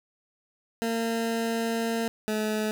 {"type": "tone pair in turn", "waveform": "20% pulse", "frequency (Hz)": [228.5, 215.1], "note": ["A#3", "A3"], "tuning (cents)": [-34, -39], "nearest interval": "minor second", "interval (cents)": 105, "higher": "first", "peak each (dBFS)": -21, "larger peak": "neither", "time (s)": [[0.82, 2.08], [2.28, 2.71]], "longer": "first", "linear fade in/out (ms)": 0, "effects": []}